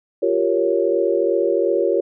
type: chord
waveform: sine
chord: G half-diminished seventh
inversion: third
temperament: equal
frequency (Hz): 349.2 / 392 / 466.2 / 554.4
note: F4 / G4 / Bb4 / Db5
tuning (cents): 0 / 0 / 0 / 0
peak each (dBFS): -21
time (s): 0.22-2.01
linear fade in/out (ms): 10
effects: none